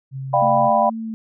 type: tone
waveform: sine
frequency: 133.9 Hz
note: C3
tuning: 40 cents sharp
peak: -26 dBFS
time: 0.11-0.71 s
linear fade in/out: 50 ms
type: chord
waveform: sine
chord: G dominant seventh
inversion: second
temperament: equal with one note detuned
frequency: 596.6 / 698.5 / 784 / 987.8 Hz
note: D5 / F5 / G5 / B5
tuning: +27 / 0 / 0 / 0 cents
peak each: -19 dBFS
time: 0.33-0.9 s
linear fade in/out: 10 ms
type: tone with vibrato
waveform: sine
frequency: 222.7 Hz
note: A3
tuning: 21 cents sharp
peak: -25 dBFS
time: 0.42-1.14 s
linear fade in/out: 0 ms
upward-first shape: sine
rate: 2.3 Hz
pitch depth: 16 cents each way
effects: none